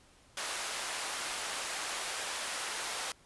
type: high-pass noise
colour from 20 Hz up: pink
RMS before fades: -37 dBFS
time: 0.37-3.12 s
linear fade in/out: 2 ms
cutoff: 770 Hz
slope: 12 dB/octave
effects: pink hiss -62 dBFS RMS until 3.25 s + resampled to 24000 Hz